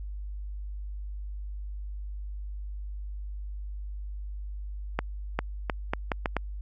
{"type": "accelerating click train", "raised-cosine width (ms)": 0.5, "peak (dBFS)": -11, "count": 7, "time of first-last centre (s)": [4.99, 6.367], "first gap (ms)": 400, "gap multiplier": 0.77, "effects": ["added 50 Hz sine -34 dBFS peak until 6.61 s"]}